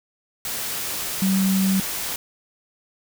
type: tone in noise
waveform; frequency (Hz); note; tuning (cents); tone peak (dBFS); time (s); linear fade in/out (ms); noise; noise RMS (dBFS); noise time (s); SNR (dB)
sine; 191.6; G3; -39; -17; 1.22-1.8; 2; white; -28; 0.45-2.16; +8
effects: none